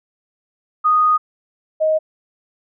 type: tone pair in turn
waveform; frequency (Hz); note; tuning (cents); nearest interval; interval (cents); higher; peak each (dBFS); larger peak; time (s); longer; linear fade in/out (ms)
sine; 1240 / 626.7; D#6 / D#5; -6 / +12; octave; 1182; first; -11 / -13; first; 0.84-1.18 / 1.8-1.99; first; 20
effects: none